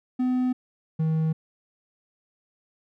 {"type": "tone pair in turn", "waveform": "triangle", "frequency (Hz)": [252.8, 158.97], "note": ["B3", "D#3"], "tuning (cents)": [41, 38], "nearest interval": "minor sixth", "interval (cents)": 803, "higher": "first", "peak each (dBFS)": -19, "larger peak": "neither", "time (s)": [[0.19, 0.53], [0.99, 1.33]], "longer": "neither", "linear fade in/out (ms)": 10, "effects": []}